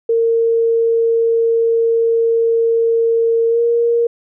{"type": "tone with pitch glide", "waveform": "sine", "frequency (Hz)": [458.7, 468.6], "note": ["A#4", "A#4"], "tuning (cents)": [-28, 9], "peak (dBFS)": -11, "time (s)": [0.09, 4.07], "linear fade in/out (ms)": 5, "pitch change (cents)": 37, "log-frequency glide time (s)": [3.49, 3.6], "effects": []}